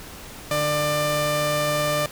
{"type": "tone pair together", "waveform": "sawtooth", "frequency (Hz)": [148.8, 595.2], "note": ["D3", "D5"], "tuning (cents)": [23, 23], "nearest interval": "2 octaves", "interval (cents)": 2400, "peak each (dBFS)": [-24, -17], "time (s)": [0.51, 2.06], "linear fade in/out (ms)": 2, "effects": ["pink hiss -40 dBFS RMS until 2.11 s"]}